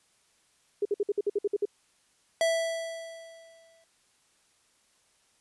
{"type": "tone bursts", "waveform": "sine", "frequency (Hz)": 408.4, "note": "G#4", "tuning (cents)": -29, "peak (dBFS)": -23, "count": 10, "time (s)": [0.82, 1.654], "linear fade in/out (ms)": 5, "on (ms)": 33, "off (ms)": 56}
{"type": "tone with exponential decay", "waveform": "square", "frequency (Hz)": 659.3, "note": "E5", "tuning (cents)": 0, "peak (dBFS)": -22, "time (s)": [2.41, 3.84], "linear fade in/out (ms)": 1, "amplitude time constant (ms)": 310}
{"effects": ["white hiss -67 dBFS RMS until 5.4 s", "resampled to 24000 Hz"]}